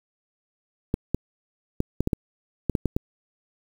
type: clicks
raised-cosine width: 3 ms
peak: -9 dBFS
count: 10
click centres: 0.941 / 1.146 / 1.804 / 2.006 / 2.074 / 2.132 / 2.697 / 2.752 / 2.857 / 2.965 s
effects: 7-bit